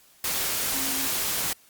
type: tone in noise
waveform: sine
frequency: 269.3 Hz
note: C#4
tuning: 50 cents flat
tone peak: -36 dBFS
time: 0.74-1.07 s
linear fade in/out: 2 ms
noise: white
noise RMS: -27 dBFS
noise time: 0.24-1.53 s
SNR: -12 dB
effects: white hiss -57 dBFS RMS until 1.69 s + Opus 48 kbps